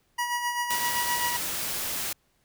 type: tone with tremolo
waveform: 25% pulse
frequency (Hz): 965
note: B5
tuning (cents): -40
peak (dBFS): -21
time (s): 0.18-1.37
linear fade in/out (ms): 10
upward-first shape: sine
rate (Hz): 7.7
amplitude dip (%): 50
type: noise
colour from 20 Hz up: white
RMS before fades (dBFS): -31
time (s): 0.7-2.13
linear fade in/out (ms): 5
effects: pink hiss -69 dBFS RMS until 2.44 s